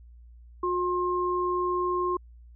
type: tone pair together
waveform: sine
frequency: 359.6 / 1064.6 Hz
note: F#4 / C6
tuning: -49 / +30 cents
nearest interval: octave + perfect fifth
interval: 1879 cents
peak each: -27 / -27 dBFS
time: 0.63-2.17 s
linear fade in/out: 5 ms
effects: added 59 Hz sine -47 dBFS peak until 2.55 s